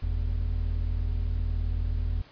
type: tone pair together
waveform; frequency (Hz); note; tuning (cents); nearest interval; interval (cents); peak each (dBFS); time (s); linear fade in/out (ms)
triangle; 43.89 / 82.7; F1 / E2; +9 / +6; major seventh; 1097; -25 / -27; 0.02-2.22; 10
effects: pink hiss -54 dBFS RMS until 2.31 s + resampled to 11025 Hz